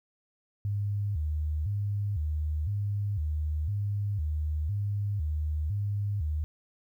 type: tone with vibrato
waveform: sine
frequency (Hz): 88.3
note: F2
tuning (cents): +20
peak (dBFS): -27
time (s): 0.65-6.44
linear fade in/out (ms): 0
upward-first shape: square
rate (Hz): 0.99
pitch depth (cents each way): 250
effects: 11-bit